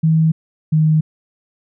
sine tone pair in turn, 159.9 / 156.07 Hz, D#3 / D#3, +48 / +6 cents, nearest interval unison, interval 42 cents, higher first, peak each -10 dBFS, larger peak neither, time 0.03-0.32 / 0.72-1.01 s, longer neither, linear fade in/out 10 ms, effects none

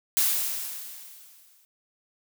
blue noise with exponential decay, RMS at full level -21 dBFS, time 0.17-1.65 s, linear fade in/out 0 ms, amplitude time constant 320 ms, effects none

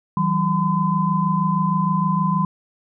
sine tone cluster, 162.5 / 188.9 / 1017 Hz, E3 / F#3 / C6, -24 / +36 / -50 cents, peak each -21 dBFS, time 0.17-2.45 s, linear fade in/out 2 ms, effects none

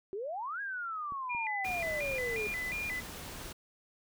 sine exponential two-way sweep, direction up then down, 371.5 to 1661.2 to 414 Hz, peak -35 dBFS, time 0.13-2.47 s, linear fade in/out 0 ms, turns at 0.61 s
clicks, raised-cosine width 3 ms, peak -38 dBFS, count 2, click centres 1.122 / 1.349 s
sine tone with vibrato, 2200 Hz, C#7, 14 cents flat, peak -34 dBFS, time 1.29-3.01 s, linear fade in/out 20 ms, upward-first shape square, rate 2.8 Hz, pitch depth 160 cents each way
pink noise, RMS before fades -44 dBFS, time 1.64-3.53 s, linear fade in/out 10 ms
effects none

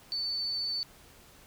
sine tone, 4507 Hz, C#8, 28 cents sharp, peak -30 dBFS, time 0.12-0.83 s, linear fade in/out 0 ms, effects pink hiss -56 dBFS RMS until 1.46 s

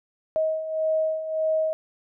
sine beating tone pair, 631 / 632.7 Hz, D#5 / D#5, +24 / +29 cents, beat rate 1.7 Hz, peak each -29 / -23 dBFS, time 0.36-1.73 s, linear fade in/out 0 ms, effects none

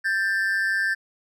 triangle tone pair together, 1576 / 1769 Hz, G6 / A6, +9 / +9 cents, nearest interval major second, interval 200 cents, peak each -22 dBFS, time 0.04-0.95 s, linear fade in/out 20 ms, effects none

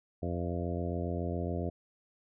harmonic tone with a mistuned harmonic, 87.2 Hz, F2, 2 cents flat, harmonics 1 / 2 / 3 / 4 / 5 / 6 / 7 / 8, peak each -35 / -38 / -40 / -41 / -42 / -43 / -43 / -44 dBFS, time 0.22-1.7 s, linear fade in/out 10 ms, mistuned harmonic 8, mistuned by -28 cents, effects none

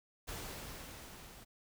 pink noise with level ramp, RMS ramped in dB -43 to -55 dBFS, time 0.27-1.45 s, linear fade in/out 20 ms, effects none

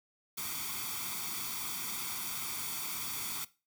white noise with comb filter, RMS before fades -38 dBFS, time 0.37-3.45 s, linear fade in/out 10 ms, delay 0.87 ms, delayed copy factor +0.75, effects noise-tail reverb RT60 0.3 s tail -18 dB re dry + high-pass 100 Hz 12 dB/octave

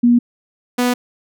sine / sawtooth tone pair in turn, 240 / 246.5 Hz, B3 / B3, -49 / -3 cents, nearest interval unison, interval 46 cents, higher second, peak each -8 / -10 dBFS, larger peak first, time 0.03-0.19 / 0.78-0.94 s, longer neither, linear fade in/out 10 ms, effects none

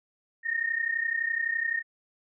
sine tone pair together, 1821 / 1852.8 Hz, A#6 / A#6, -41 / -11 cents, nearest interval unison, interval 30 cents, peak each -30 / -28 dBFS, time 0.43-1.83 s, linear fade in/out 50 ms, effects none

